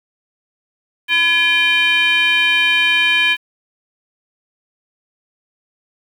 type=tone with frequency modulation; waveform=sine; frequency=2393 Hz; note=D7; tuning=32 cents sharp; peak=-10 dBFS; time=1.08-3.37 s; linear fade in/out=50 ms; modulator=695 Hz; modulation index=1.2; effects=tanh soft clip ceiling -8 dBFS + 7-bit